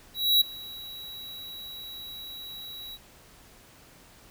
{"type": "tone with ADSR envelope", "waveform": "square", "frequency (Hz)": 3885, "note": "B7", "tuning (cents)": -29, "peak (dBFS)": -17, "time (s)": [0.14, 2.98], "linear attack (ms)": 270, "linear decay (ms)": 10, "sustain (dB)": -22, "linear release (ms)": 37, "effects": ["pink hiss -54 dBFS RMS until 4.3 s"]}